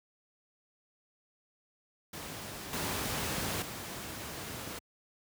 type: noise with level steps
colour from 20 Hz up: pink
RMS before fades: -42 / -34 / -41 dBFS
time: 2.13-4.79 s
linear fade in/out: 5 ms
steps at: 2.73 / 3.62 s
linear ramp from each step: 2 ms
effects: high-pass 80 Hz 12 dB/octave